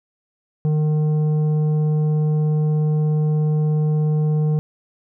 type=tone with tanh clipping; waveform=sine; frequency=152.8 Hz; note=D#3; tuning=31 cents flat; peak=-17 dBFS; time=0.65-4.59 s; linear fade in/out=0 ms; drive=8 dB; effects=none